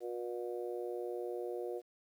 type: harmonic tone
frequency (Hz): 120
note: B2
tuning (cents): -49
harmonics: 3 / 4 / 5 / 6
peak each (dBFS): -40 / -41 / -47 / -49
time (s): 0-1.82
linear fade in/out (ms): 50
effects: 11-bit